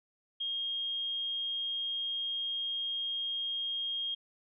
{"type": "tone", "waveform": "sine", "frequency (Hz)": 3240, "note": "G#7", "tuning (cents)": -43, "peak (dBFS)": -32, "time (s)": [0.4, 4.15], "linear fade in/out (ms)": 10, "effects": []}